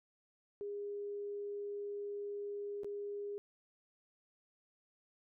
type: tone with dropouts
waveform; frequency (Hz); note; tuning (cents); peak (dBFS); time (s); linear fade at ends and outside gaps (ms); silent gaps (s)
sine; 407.8; G#4; -32; -39; 0.61-3.38; 0; 2.834-2.845
effects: none